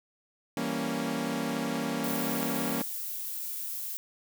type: chord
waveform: sawtooth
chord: E diminished seventh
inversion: none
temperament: equal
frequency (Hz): 164.81 / 196 / 233.1 / 277.2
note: E3 / G3 / Bb3 / Db4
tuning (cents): 0 / 0 / 0 / 0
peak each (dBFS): -34 / -34 / -29 / -30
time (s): 0.57-2.82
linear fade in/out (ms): 2
type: noise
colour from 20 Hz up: violet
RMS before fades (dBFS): -36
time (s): 2.04-3.97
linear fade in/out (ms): 0
effects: none